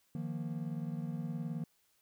triangle chord, Eb suspended second, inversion none, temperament equal, 155.56 / 174.61 / 233.1 Hz, Eb3 / F3 / Bb3, 0 / 0 / 0 cents, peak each -37 / -39 / -40 dBFS, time 0.15-1.64 s, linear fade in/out 2 ms, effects white hiss -73 dBFS RMS until 2.01 s

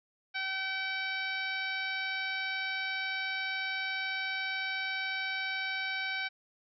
harmonic tone with a mistuned harmonic, 766 Hz, G5, 40 cents flat, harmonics 1 / 2 / 3 / 4 / 5 / 6 / 7, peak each -43 / -36 / -36 / -44 / -42 / -46 / -49 dBFS, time 0.34-6.29 s, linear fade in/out 20 ms, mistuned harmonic 7, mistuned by +20 cents, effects none

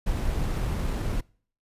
brown noise with sample-and-hold, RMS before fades -27 dBFS, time 0.06-1.21 s, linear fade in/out 10 ms, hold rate 11025 Hz, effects noise-tail reverb RT60 0.5 s tail -25 dB re dry + resampled to 32000 Hz

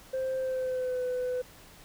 sine tone with pitch glide, 523.3 to 501.1 Hz, C5 to B4, 0 to +25 cents, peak -26 dBFS, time 0.13-1.42 s, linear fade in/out 10 ms, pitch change -75 cents, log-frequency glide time 0.38-1.04 s, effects tanh soft clip ceiling -27 dBFS + pink hiss -53 dBFS RMS until 1.84 s

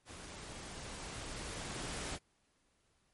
pink noise with level ramp, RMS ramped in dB -50 to -40 dBFS, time 0.05-2.19 s, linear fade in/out 50 ms, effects pink hiss -75 dBFS RMS until 3.13 s + MP3 48 kbps

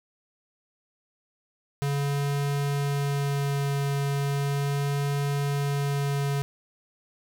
square tone with vibrato, 141.3 Hz, C#3, 34 cents sharp, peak -25 dBFS, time 1.82-6.42 s, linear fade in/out 0 ms, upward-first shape sine, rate 0.36 Hz, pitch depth 9 cents each way, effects none

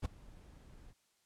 brown noise with ADSR envelope, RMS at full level -33 dBFS, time 0.02-0.94 s, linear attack 32 ms, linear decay 11 ms, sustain -23 dB, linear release 37 ms, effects white hiss -75 dBFS RMS until 1.25 s + low-pass 10000 Hz 12 dB/octave

